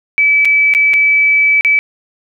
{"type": "tone with dropouts", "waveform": "sine", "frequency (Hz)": 2300, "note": "D7", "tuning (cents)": -37, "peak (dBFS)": -7, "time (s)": [0.18, 1.79], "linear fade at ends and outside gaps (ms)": 0, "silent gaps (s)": [[0.449, 0.454], [0.738, 0.749], [0.935, 0.939], [1.61, 1.648]], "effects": ["8-bit"]}